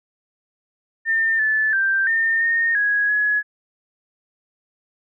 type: tone with pitch steps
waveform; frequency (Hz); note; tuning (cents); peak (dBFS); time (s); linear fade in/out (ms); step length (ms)
sine; 1805 / 1742 / 1573 / 1815 / 1839 / 1662 / 1687; A6 / A6 / G6 / A#6 / A#6 / G#6 / G#6; +44 / -18 / +6 / -47 / -24 / +1 / +27; -16; 1.05-3.43; 50; 340
effects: none